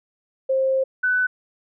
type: tone pair in turn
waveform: sine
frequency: 530 / 1499.1 Hz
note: C5 / F#6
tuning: +22 / +22 cents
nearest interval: octave + tritone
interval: 1800 cents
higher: second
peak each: -17 dBFS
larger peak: neither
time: 0.49-0.84 / 1.03-1.27 s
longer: first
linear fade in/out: 10 ms
effects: none